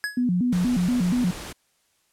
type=tone with exponential decay; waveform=square; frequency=1681 Hz; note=G#6; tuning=20 cents sharp; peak=-22 dBFS; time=0.04-0.24 s; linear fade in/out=0 ms; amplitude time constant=43 ms
type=tone with vibrato; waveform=sine; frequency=209.9 Hz; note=G#3; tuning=19 cents sharp; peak=-19 dBFS; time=0.17-1.31 s; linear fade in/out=5 ms; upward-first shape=square; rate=4.2 Hz; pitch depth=280 cents each way
type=noise; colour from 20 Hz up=pink; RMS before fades=-36 dBFS; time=0.52-1.53 s; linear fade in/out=10 ms
effects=white hiss -67 dBFS RMS until 2.12 s + low-pass 11000 Hz 12 dB/octave